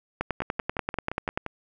two click trains, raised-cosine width 0.5 ms, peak -11 / -16 dBFS, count 13 / 7, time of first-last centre 0.21-1.375 / 0.42-1.463 s, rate 10.3 / 5.75 Hz, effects none

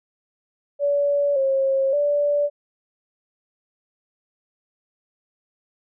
sine tone with pitch steps, 572 / 539 / 581 Hz, D5 / C#5 / D5, -46 / -49 / -19 cents, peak -17 dBFS, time 0.79-2.5 s, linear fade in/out 50 ms, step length 570 ms, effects none

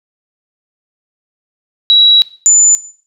sine tone pair in turn, 3889 / 7026 Hz, B7 / A8, -27 / -3 cents, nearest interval minor seventh, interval 1024 cents, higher second, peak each -3 dBFS, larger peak neither, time 1.9-2.22 / 2.46-2.75 s, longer first, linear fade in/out 0 ms, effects noise-tail reverb RT60 0.5 s tail -18 dB re dry

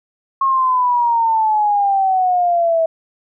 sine exponential sweep, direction down, 1088 to 647 Hz, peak -12 dBFS, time 0.41-2.86 s, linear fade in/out 5 ms, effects none

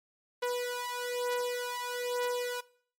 sawtooth beating tone pair, 490 / 491.1 Hz, B4 / B4, -14 / -10 cents, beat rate 1.1 Hz, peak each -31 dBFS, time 0.42-2.61 s, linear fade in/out 10 ms, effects noise-tail reverb RT60 0.5 s tail -20 dB re dry + MP3 64 kbps

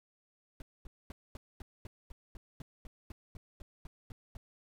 brown noise bursts, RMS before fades -44 dBFS, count 16, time 0.6-4.37 s, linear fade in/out 2 ms, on 20 ms, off 230 ms, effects none

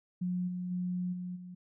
sine tone with level steps, 180 Hz, F#3, 47 cents flat, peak -30 / -34 / -31 / -36 / -43 dBFS, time 0.21-1.55 s, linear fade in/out 10 ms, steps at 0.47 / 0.7 / 1.12 / 1.35 s, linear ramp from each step 20 ms, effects none

